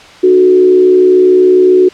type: tone with frequency modulation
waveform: sine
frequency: 368.1 Hz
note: F#4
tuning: 9 cents flat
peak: -3 dBFS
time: 0.23-1.89 s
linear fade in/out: 10 ms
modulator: 67.2 Hz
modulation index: 0.49
effects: white hiss -35 dBFS RMS until 1.93 s + low-pass 4000 Hz 12 dB/octave